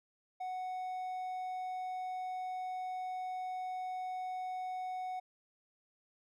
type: tone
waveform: triangle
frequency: 740 Hz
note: F#5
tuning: in tune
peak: -35 dBFS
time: 0.4-5.2 s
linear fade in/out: 10 ms
effects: none